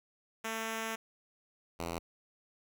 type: tone pair in turn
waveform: 5% pulse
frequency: 223.5 / 84.54 Hz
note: A3 / E2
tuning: +27 / +44 cents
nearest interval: octave + perfect fourth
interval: 1683 cents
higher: first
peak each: -24 / -25 dBFS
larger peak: first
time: 0.44-0.96 / 1.79-1.99 s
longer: first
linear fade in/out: 10 ms
effects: none